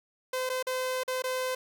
sawtooth tone with dropouts, 513 Hz, C5, 34 cents flat, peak -25 dBFS, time 0.33-1.55 s, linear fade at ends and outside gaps 5 ms, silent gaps 0.493-0.498 / 0.627-0.668 / 1.035-1.078 / 1.222-1.239 s, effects 10-bit

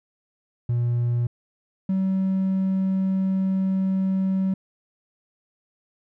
triangle tone pair in turn, 120 / 190.49 Hz, B2 / G3, -49 / -49 cents, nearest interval minor sixth, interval 800 cents, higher second, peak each -17 dBFS, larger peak neither, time 0.69-1.27 / 1.89-4.54 s, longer second, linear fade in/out 5 ms, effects tanh soft clip ceiling -14 dBFS

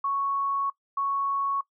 sine tone pair in turn, 1108.7 / 1108.7 Hz, C#6 / C#6, 0 / 0 cents, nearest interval unison, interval 0 cents, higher neither, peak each -24 dBFS, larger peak neither, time 0.04-0.7 / 0.97-1.61 s, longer first, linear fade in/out 5 ms, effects noise-tail reverb RT60 0.1 s tail -20 dB re dry

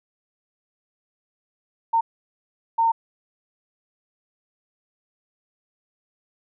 sine tone bursts at uneven times, 913 Hz, A#5, 36 cents flat, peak -16 dBFS, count 2, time 1.93-2.01 / 2.78-2.92 s, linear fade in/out 10 ms, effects none

